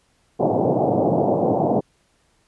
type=band-pass noise; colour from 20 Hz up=white; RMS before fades=-19 dBFS; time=0.39-1.81 s; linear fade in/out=20 ms; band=110 to 770 Hz; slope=48 dB/octave; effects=pink hiss -63 dBFS RMS until 2.47 s + resampled to 24000 Hz